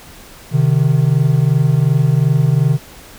triangle tone pair together, 130.81 / 153.54 Hz, C3 / D#3, 0 / -23 cents, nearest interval minor third, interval 277 cents, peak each -11 dBFS, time 0.51-2.79 s, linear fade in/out 50 ms, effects pink hiss -39 dBFS RMS until 3.18 s

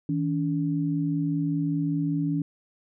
sine tone pair together, 160 / 285.1 Hz, D#3 / C#4, +49 / +49 cents, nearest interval minor seventh, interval 1000 cents, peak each -26 dBFS, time 0.09-2.42 s, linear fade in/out 2 ms, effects none

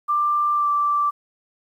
sine tone with pitch glide, 1184 to 1169.7 Hz, D6 to D6, +14 to -7 cents, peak -17 dBFS, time 0.08-1.11 s, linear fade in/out 20 ms, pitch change -21 cents, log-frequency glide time 0.53-0.69 s, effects 9-bit

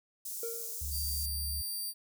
white high-pass noise, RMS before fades -40 dBFS, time 0.25-1.26 s, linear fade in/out 5 ms, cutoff 5800 Hz, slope 24 dB/octave
triangle tone with exponential decay, 462.7 Hz, A#4, 13 cents flat, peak -32 dBFS, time 0.43-0.94 s, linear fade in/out 2 ms, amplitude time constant 110 ms
sine tone with vibrato, 71.3 Hz, C#2, 49 cents sharp, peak -36 dBFS, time 0.81-1.62 s, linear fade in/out 10 ms, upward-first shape sine, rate 15 Hz, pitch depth 28 cents each way
5% pulse tone, 4699 Hz, D8, in tune, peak -28 dBFS, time 0.9-1.94 s, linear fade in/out 50 ms
effects none

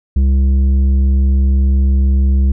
triangle tone with tanh clipping, 67 Hz, C2, 42 cents sharp, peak -10 dBFS, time 0.16-2.52 s, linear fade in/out 5 ms, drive 12 dB, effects none

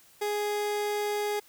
30% pulse tone, 415.3 Hz, G#4, in tune, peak -25 dBFS, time 0.21-1.4 s, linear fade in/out 10 ms, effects white hiss -58 dBFS RMS until 1.48 s

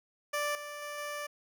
15% pulse tone with level steps, 587.3 Hz, D5, in tune, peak -24 / -34 / -32 / -30 dBFS, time 0.33-1.27 s, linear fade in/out 10 ms, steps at 0.55 / 0.82 / 0.98 s, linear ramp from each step 2 ms, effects none

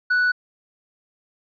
sine tone with tanh clipping, 1480 Hz, F#6, in tune, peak -17 dBFS, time 0.1-0.32 s, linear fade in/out 10 ms, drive 3 dB, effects resampled to 11025 Hz

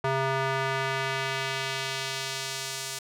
square tone with band-pass filter sweep, 134.2 Hz, C3, 44 cents sharp, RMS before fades -30 dBFS, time 0.04-2.99 s, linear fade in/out 5 ms, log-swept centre 990 to 7400 Hz, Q 0.83, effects none

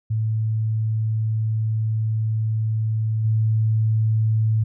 sine tone with level steps, 110 Hz, A2, in tune, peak -19 / -16 dBFS, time 0.1-4.64 s, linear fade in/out 10 ms, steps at 3.24 s, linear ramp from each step 10 ms, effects none

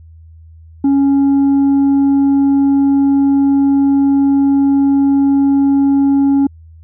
sine tone with tanh clipping, 277.2 Hz, C#4, in tune, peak -9 dBFS, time 0.84-6.47 s, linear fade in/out 5 ms, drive 3 dB, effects added 81 Hz sine -36 dBFS peak until 6.83 s

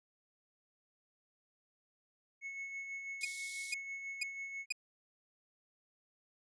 triangle tone with tremolo, 2197 Hz, C#7, 16 cents flat, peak -38 dBFS, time 2.41-4.66 s, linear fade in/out 50 ms, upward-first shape sine, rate 6.1 Hz, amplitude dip 40%
white high-pass noise, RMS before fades -45 dBFS, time 3.21-3.74 s, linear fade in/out 0 ms, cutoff 3300 Hz, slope 96 dB/octave
sawtooth tone bursts, 2470 Hz, D#7, 13 cents flat, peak -29 dBFS, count 4, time 3.23-4.724 s, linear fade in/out 5 ms, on 21 ms, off 470 ms
effects resampled to 22050 Hz

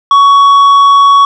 sine tone with tanh clipping, 1120 Hz, C#6, 18 cents sharp, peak -3 dBFS, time 0.11-1.25 s, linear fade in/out 2 ms, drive 6 dB, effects none

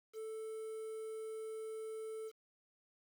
triangle tone with quantisation, 440 Hz, A4, in tune, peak -40 dBFS, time 0.13-2.32 s, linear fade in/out 50 ms, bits 10, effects none

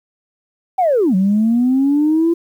sine linear two-way sweep, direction down then up, 780 to 182.9 to 341.4 Hz, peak -10 dBFS, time 0.78-2.34 s, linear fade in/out 10 ms, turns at 1.15 s, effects tanh soft clip ceiling -7 dBFS + 8-bit

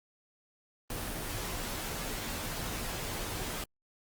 pink noise with comb filter, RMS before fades -37 dBFS, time 0.9-3.64 s, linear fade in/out 2 ms, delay 15 ms, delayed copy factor -0.5, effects Opus 24 kbps

